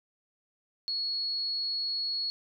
sine tone, 4348 Hz, C#8, 34 cents flat, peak -29 dBFS, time 0.88-2.3 s, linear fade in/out 0 ms, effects none

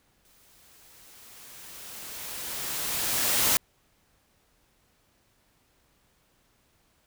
white noise with exponential growth, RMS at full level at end -22 dBFS, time 0.25-3.57 s, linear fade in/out 0 ms, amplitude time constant 720 ms, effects pink hiss -67 dBFS RMS until 7.06 s

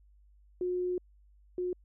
sine tone pair in turn, 360.8 / 360.8 Hz, F#4 / F#4, -44 / -44 cents, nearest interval unison, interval 0 cents, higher neither, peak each -29 / -30 dBFS, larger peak first, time 0.61-0.98 / 1.58-1.73 s, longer first, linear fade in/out 2 ms, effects added 50 Hz sine -58 dBFS peak until 1.84 s

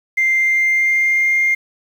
sine tone with pitch glide, 2093 to 2114 Hz, C7 to C7, 0 to +17 cents, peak -11 dBFS, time 0.17-1.55 s, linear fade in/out 10 ms, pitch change +17 cents, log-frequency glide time 0.36-1.36 s, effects tanh soft clip ceiling -9 dBFS + 7-bit

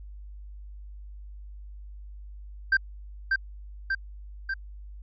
triangle tone with echo, 1570 Hz, G6, 2 cents sharp, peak -16 dBFS, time 2.72-2.77 s, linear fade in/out 5 ms, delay 590 ms, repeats 3, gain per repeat -3 dB, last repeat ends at 4.54 s, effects added 50 Hz sine -40 dBFS peak until 5.02 s + resampled to 16000 Hz

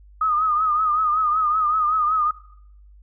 sine tone with vibrato, 1244.5 Hz, D#6, in tune, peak -17 dBFS, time 0.21-2.31 s, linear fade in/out 5 ms, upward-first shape triangle, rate 5.3 Hz, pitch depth 83 cents each way, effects noise-tail reverb RT60 0.7 s tail -20 dB re dry + added 50 Hz sine -45 dBFS peak until 3.02 s

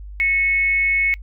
sine tone with frequency modulation, 2197 Hz, C#7, 16 cents flat, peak -15 dBFS, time 0.2-1.14 s, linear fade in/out 0 ms, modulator 333 Hz, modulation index 0.28, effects noise-tail reverb RT60 0.1 s tail -26 dB re dry + added 50 Hz sine -32 dBFS peak until 1.22 s

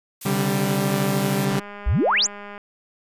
blue noise, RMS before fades -34 dBFS, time 0.21-1.45 s, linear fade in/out 5 ms
sawtooth chord, C suspended second, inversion none, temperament equal with one note detuned, 133.79 / 146.83 / 196 Hz, C3 / D3 / G3, +39 / 0 / 0 cents, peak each -22 / -22 / -18 dBFS, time 0.25-1.6 s, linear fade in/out 10 ms
click train, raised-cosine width 0.5 ms, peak -23 dBFS, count 219, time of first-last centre 1.51-2.579 s, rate 204 Hz
sine exponential sweep, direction up, 45.24 to 7902 Hz, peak -16 dBFS, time 1.86-2.27 s, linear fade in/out 10 ms
effects resampled to 32000 Hz

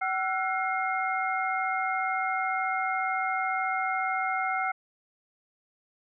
sine tone cluster, 759 / 1343 / 1461 / 2134 Hz, F#5 / E6 / F#6 / C7, +44 / +32 / -22 / +34 cents, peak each -29 / -32 / -35 / -32 dBFS, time 0.01-4.72 s, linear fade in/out 10 ms, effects none

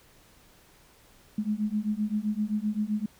sine beating tone pair, 207.7 / 215.4 Hz, G#3 / A3, 0 / -37 cents, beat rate 7.7 Hz, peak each -29 dBFS, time 1.38-3.06 s, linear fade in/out 5 ms, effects pink hiss -58 dBFS RMS until 3.19 s

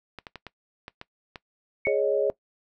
clicks, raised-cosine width 0.3 ms, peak -22 dBFS, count 7, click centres 0.187 / 0.268 / 0.357 / 0.467 / 0.881 / 1.014 / 1.358 s
sine tone with exponential decay, 2217 Hz, C#7, in tune, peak -22 dBFS, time 1.85-2.01 s, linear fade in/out 5 ms, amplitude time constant 33 ms
sine chord, Ab suspended fourth, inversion none, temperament equal, 415.3 / 554.4 / 622.3 Hz, Ab4 / Db5 / Eb5, 0 / 0 / 0 cents, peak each -25 / -24 / -28 dBFS, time 1.87-2.3 s, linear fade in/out 0 ms
effects noise-tail reverb RT60 0.1 s tail -20 dB re dry

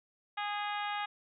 harmonic tone, 412.6 Hz, G#4, 11 cents flat, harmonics 2 / 3 / 4 / 5 / 6 / 7 / 8 / 9, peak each -36 / -40 / -42 / -44 / -46 / -47 / -48 / -49 dBFS, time 0.37-1.06 s, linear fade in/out 10 ms, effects none

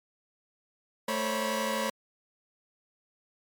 sawtooth tone cluster, 220.2 / 531 / 563 / 974 Hz, A3 / C5 / C#5 / B5, +2 / +25 / +27 / -24 cents, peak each -30 dBFS, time 1.08-1.9 s, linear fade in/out 5 ms, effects MP3 96 kbps

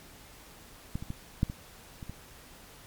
clicks, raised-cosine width 5 ms, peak -20 / -26 / -22 / -12 / -24 / -28 / -26 dBFS, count 7, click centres 0.955 / 1.025 / 1.104 / 1.431 / 1.499 / 2.028 / 2.096 s, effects pink hiss -52 dBFS RMS until 2.86 s + MP3 96 kbps

